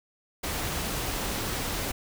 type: noise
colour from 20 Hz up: pink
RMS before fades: -31 dBFS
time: 0.43-1.92 s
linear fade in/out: 10 ms
effects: none